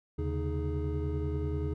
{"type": "tone cluster", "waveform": "triangle", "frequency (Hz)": [78, 134.1, 144.3, 310.1, 417.1], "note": ["D#2", "C3", "D3", "D#4", "G#4"], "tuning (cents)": [5, 43, -30, -6, 7], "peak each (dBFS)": [-30, -37, -37, -37, -36], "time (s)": [0.18, 1.74], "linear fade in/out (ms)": 10, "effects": []}